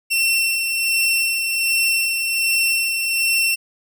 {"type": "tone with tremolo", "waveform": "sawtooth", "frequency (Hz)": 2706, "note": "E7", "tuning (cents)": 45, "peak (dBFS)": -12, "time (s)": [0.1, 3.56], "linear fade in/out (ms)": 20, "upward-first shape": "sine", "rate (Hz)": 1.3, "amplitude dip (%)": 40, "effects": []}